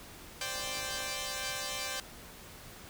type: chord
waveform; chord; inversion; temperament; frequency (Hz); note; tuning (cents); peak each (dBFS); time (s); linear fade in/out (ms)
5% pulse; C suspended second; none; equal; 523.3 / 587.3 / 784; C5 / D5 / G5; 0 / 0 / 0; -28; 0.41-2; 2
type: click train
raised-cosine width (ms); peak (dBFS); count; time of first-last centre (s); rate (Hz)
1; -35; 30; 0.54-1.101; 51.7
effects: pink hiss -50 dBFS RMS until 2.89 s